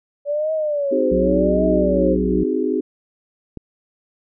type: tone with vibrato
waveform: sine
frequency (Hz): 571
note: D5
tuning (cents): -49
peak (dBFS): -18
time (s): 0.25-2.17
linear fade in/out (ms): 50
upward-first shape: triangle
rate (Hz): 0.89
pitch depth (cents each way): 190
type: chord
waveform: sine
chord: Ab dominant seventh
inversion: first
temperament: just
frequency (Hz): 259.6 / 311.5 / 373.8 / 415.3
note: C4 / Eb4 / Gb4 / Ab4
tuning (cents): -13 / +2 / +18 / 0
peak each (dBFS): -23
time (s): 0.91-2.81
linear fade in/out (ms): 10
type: harmonic tone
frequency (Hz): 61.74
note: B1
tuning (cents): 0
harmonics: 1 / 3 / 5 / 6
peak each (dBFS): -25 / -21 / -29 / -35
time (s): 1.11-2.44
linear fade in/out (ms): 10
type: click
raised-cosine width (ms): 3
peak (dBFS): -18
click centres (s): 3.573
effects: none